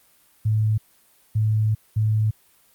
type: tone bursts at uneven times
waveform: sine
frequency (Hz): 108.4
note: A2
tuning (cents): -25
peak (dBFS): -17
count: 3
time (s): 0.45-0.78 / 1.35-1.75 / 1.96-2.31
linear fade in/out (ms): 10
effects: white hiss -58 dBFS RMS until 2.74 s + Opus 32 kbps